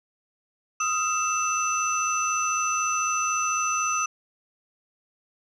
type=tone cluster; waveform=sine; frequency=1254 / 1358 / 2656 / 6020 Hz; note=D#6 / F6 / E7 / F#8; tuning=+13 / -49 / +12 / +29 cents; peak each=-25 / -33 / -29 / -27 dBFS; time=0.8-4.06 s; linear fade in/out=5 ms; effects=tanh soft clip ceiling -15 dBFS